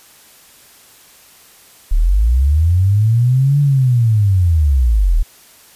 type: linear two-way sweep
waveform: sine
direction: up then down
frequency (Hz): 33.33 to 145.5 to 35.02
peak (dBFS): -9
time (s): 1.91-5.23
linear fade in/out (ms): 10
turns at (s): 3.6
effects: white hiss -45 dBFS RMS until 5.75 s + resampled to 32000 Hz